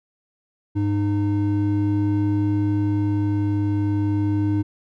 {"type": "tone pair together", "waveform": "triangle", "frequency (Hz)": [101.95, 305.5], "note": ["G#2", "D#4"], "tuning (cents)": [-32, -32], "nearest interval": "octave + perfect fifth", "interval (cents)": 1900, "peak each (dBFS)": -19, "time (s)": [0.75, 4.63], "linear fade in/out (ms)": 20, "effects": []}